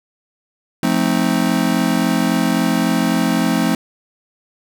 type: chord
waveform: square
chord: F dominant seventh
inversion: none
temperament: just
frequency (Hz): 174.61 / 218.3 / 261.9 / 314.3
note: F3 / A3 / C4 / Eb4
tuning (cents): 0 / -13 / +2 / +18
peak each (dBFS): -21 / -20 / -20 / -23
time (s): 0.83-3.75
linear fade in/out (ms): 2
effects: none